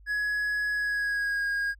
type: tone with pitch glide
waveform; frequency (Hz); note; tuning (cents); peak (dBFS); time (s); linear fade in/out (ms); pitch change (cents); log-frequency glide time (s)
triangle; 1680 to 1633.1; G#6 to G#6; +19 to -30; -24; 0.06-1.75; 50; -49; 0.72-1.46
effects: added 50 Hz sine -50 dBFS peak until 1.79 s